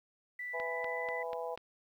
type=tone with pitch glide; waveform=sine; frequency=1975.5 to 1995 Hz; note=B6 to B6; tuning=0 to +17 cents; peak=-38 dBFS; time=0.39-1.23 s; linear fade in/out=5 ms; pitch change=+17 cents; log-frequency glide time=0.51-1.02 s
type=harmonic tone; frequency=165.6 Hz; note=E3; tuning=8 cents sharp; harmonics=3 / 4 / 5 / 6; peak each=-39 / -41 / -43 / -45 dBFS; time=0.53-1.56 s; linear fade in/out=20 ms
type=click train; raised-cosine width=0.3 ms; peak=-29 dBFS; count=5; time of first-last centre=0.6-1.576 s; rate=4.1 Hz
effects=11-bit